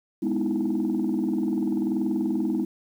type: chord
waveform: sine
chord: E major seventh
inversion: first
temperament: just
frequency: 206 / 247.2 / 309 / 329.6 Hz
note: G#3 / B3 / D#4 / E4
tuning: -14 / +2 / -12 / 0 cents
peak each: -27 dBFS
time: 0.22-2.65 s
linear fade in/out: 10 ms
effects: tanh soft clip ceiling -17 dBFS + 9-bit